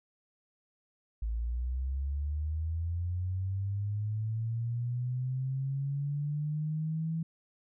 sine linear sweep, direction up, 54 to 164.1 Hz, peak -30 dBFS, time 1.22-7.23 s, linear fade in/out 5 ms, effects none

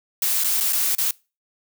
blue noise with dropouts, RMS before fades -21 dBFS, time 0.22-1.11 s, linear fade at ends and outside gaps 2 ms, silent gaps 0.438-0.443 / 0.603-0.607 / 0.725-0.73 / 0.951-0.983 s, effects noise-tail reverb RT60 0.3 s tail -24 dB re dry

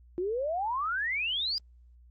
sine exponential sweep, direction up, 343.3 to 4976 Hz, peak -28 dBFS, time 0.18-1.58 s, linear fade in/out 0 ms, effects added 60 Hz sine -53 dBFS peak until 2.1 s + Opus 48 kbps

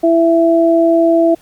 sine tone pair together, 332.4 / 664.8 Hz, E4 / E5, +15 / +15 cents, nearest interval octave, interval 1200 cents, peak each -10 dBFS, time 0.03-1.35 s, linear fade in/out 10 ms, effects pink hiss -48 dBFS RMS until 1.41 s + MP3 96 kbps

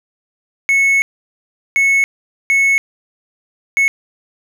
triangle tone bursts at uneven times, 2200 Hz, C#7, 14 cents flat, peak -8 dBFS, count 4, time 0.69-1.02 / 1.76-2.04 / 2.5-2.78 / 3.77-3.88 s, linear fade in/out 0 ms, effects none

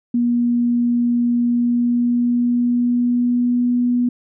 sine tone with pitch glide, 239.7 to 244.2 Hz, A#3 to B3, +48 to -19 cents, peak -14 dBFS, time 0.14-4.09 s, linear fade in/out 5 ms, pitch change +33 cents, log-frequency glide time 1.45-3.69 s, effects none

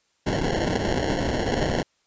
violet noise with sample-and-hold, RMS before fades -24 dBFS, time 0.26-1.83 s, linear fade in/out 10 ms, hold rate 1225 Hz, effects white hiss -68 dBFS RMS until 2.06 s + resampled to 16000 Hz

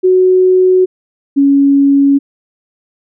sine tone pair in turn, 370 / 278.9 Hz, F#4 / C#4, 0 / +11 cents, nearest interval perfect fourth, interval 489 cents, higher first, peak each -5 dBFS, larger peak neither, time 0.03-0.86 / 1.36-2.19 s, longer neither, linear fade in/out 20 ms, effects none

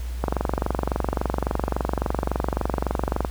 click train, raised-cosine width 1 ms, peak -8 dBFS, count 72, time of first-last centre 0.24-3.248 s, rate 23.6 Hz, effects added 60 Hz sine -27 dBFS peak until 3.3 s + pink hiss -45 dBFS RMS until 3.3 s

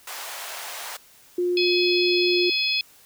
pink high-pass noise, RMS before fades -35 dBFS, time 0.07-0.97 s, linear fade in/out 5 ms, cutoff 640 Hz, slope 24 dB/octave
sine tone, 355.5 Hz, F4, 31 cents sharp, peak -20 dBFS, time 1.38-2.5 s, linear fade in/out 5 ms
harmonic tone, 846 Hz, G#5, 32 cents sharp, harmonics 3 / 4 / 5 / 6, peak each -25 / -26 / -27 / -28 dBFS, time 1.57-2.81 s, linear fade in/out 2 ms
effects white hiss -53 dBFS RMS until 3.05 s

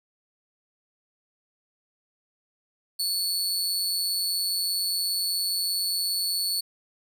sawtooth tone with amplitude modulation, 4435 Hz, C#8, in tune, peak -19 dBFS, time 2.99-6.61 s, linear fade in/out 10 ms, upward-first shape sine, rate 183 Hz, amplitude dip 65%, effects none

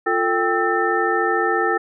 sine tone cluster, 349.7 / 443.8 / 787 / 1311 / 1795 Hz, F4 / A4 / G5 / E6 / A6, +2 / +15 / +7 / -10 / +34 cents, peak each -23 dBFS, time 0.06-1.78 s, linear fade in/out 10 ms, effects none

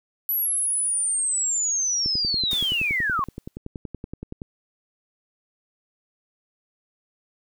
sine linear sweep, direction down, 11870 to 1046.5 Hz, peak -21 dBFS, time 0.29-3.24 s, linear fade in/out 0 ms
click train, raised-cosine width 3 ms, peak -20 dBFS, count 26, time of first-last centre 2.06-4.418 s, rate 10.6 Hz
white noise with exponential decay, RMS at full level -35 dBFS, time 2.51-3.57 s, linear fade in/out 1 ms, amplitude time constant 230 ms
effects none

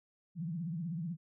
sine tone with vibrato, 167.2 Hz, E3, 25 cents sharp, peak -35 dBFS, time 0.35-1.17 s, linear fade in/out 50 ms, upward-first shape triangle, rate 16 Hz, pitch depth 200 cents each way, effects none

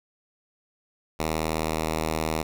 5% pulse tone, 79.2 Hz, D#2, 31 cents sharp, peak -14 dBFS, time 1.19-2.43 s, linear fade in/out 10 ms, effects none

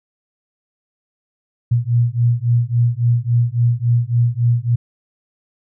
sine beating tone pair, 117.5 / 121.1 Hz, A#2 / B2, +14 / -34 cents, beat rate 3.6 Hz, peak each -16 dBFS, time 1.71-4.76 s, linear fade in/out 10 ms, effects none

